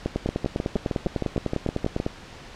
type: two click trains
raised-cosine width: 2 ms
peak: -10 / -11 dBFS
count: 21 / 12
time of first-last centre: 0.06-2.064 / 0.29-2.001 s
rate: 9.98 / 6.43 Hz
effects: pink hiss -43 dBFS RMS until 2.55 s + low-pass 5000 Hz 12 dB/octave